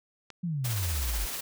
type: click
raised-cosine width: 0.2 ms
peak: -26 dBFS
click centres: 0.303 s
type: exponential sweep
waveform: sine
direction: down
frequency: 182.5 to 45 Hz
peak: -28 dBFS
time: 0.43-1.26 s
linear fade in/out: 10 ms
type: noise with tremolo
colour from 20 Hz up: white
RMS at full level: -34 dBFS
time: 0.64-1.41 s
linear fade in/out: 10 ms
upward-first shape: sine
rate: 16 Hz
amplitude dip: 30%
effects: none